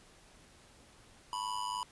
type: tone with amplitude modulation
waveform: square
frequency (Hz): 987.8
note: B5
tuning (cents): 0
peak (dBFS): -32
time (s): 1.33-1.83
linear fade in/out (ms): 0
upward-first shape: sine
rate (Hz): 103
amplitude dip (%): 80
effects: pink hiss -60 dBFS RMS until 1.91 s + resampled to 24000 Hz